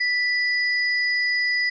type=tone pair together; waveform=sine; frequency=1975.5 / 4942 Hz; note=B6 / D#8; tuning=0 / -13 cents; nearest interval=octave + major third; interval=1587 cents; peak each=-20 / -28 dBFS; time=0-1.7 s; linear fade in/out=10 ms; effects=none